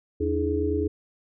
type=tone cluster; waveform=sine; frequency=81.8 / 295.3 / 324.1 / 420.8 Hz; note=E2 / D4 / E4 / G#4; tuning=-13 / +10 / -29 / +23 cents; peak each=-28 / -29 / -30 / -26 dBFS; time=0.2-0.88 s; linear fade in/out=10 ms; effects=none